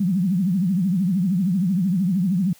sine tone with vibrato, 185 Hz, F#3, in tune, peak -17 dBFS, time 0-2.53 s, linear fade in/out 5 ms, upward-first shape triangle, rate 13 Hz, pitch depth 220 cents each way, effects white hiss -52 dBFS RMS until 2.59 s + high-pass 80 Hz 12 dB/octave

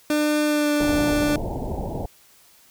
30% pulse tone with pitch glide, 299.8 to 295 Hz, D4 to D4, +36 to +8 cents, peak -16 dBFS, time 0.1-1.36 s, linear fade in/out 2 ms, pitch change -28 cents, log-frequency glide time 0.45-0.71 s
pink low-pass noise, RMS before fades -28 dBFS, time 0.8-2.06 s, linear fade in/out 5 ms, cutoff 910 Hz, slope 96 dB/octave
effects white hiss -54 dBFS RMS until 2.7 s

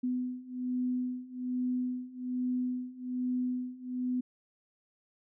sine beating tone pair, 250.1 / 251.3 Hz, B3 / B3, +22 / +30 cents, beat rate 1.2 Hz, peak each -35 / -33 dBFS, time 0.03-4.21 s, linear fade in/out 10 ms, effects none

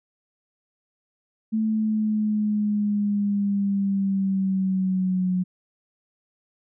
sine linear sweep, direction down, 220 to 182 Hz, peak -20 dBFS, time 1.52-5.44 s, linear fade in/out 20 ms, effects none

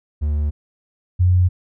triangle / sine tone pair in turn, 74.3 / 90.46 Hz, D2 / F#2, +21 / -39 cents, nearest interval minor third, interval 340 cents, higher second, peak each -15 / -11 dBFS, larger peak second, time 0.21-0.51 / 1.19-1.49 s, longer neither, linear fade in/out 20 ms, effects none

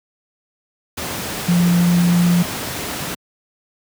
sine tone in noise, 174.61 Hz, F3, in tune, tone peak -11 dBFS, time 1.48-2.43 s, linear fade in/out 10 ms, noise pink, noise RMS -25 dBFS, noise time 0.97-3.15 s, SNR +11 dB, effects high-pass 100 Hz 12 dB/octave

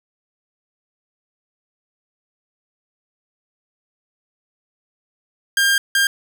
sawtooth tone bursts at uneven times, 1603 Hz, G6, 38 cents sharp, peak -10 dBFS, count 2, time 5.57-5.78 / 5.95-6.07 s, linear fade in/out 2 ms, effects none

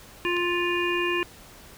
harmonic tone, 350.9 Hz, F4, 8 cents sharp, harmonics 1 / 3 / 5 / 7 / 8, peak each -26 / -31 / -31 / -29 / -33 dBFS, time 0.25-1.23 s, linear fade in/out 0 ms
click, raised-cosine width 0.2 ms, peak -21 dBFS, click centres 0.367 s
effects pink hiss -48 dBFS RMS until 1.77 s

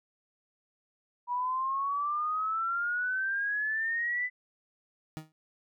sine exponential sweep, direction up, 966 to 2009 Hz, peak -28 dBFS, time 1.27-4.3 s, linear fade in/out 50 ms
30% pulse tone with exponential decay, 156.6 Hz, D#3, 11 cents sharp, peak -31 dBFS, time 5.17-5.32 s, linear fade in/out 0 ms, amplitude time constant 32 ms
effects none

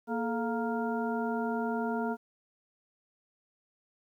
harmonic tone with a mistuned harmonic, 233.1 Hz, A#3, in tune, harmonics 1 / 2 / 3 / 4 / 6, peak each -32 / -35 / -37 / -38 / -40 dBFS, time 0.07-2.17 s, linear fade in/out 50 ms, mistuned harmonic 2, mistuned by -120 cents, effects 11-bit

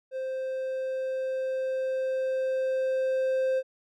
triangle tone with level ramp, 523.3 Hz, C5, in tune, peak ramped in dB -28 to -21 dBFS, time 0.11-3.63 s, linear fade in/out 50 ms, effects none

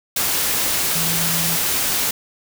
sine tone in noise, 166.3 Hz, E3, 16 cents sharp, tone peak -26 dBFS, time 0.95-1.56 s, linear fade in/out 5 ms, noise white, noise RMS -20 dBFS, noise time 0.16-2.11 s, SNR -9 dB, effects none

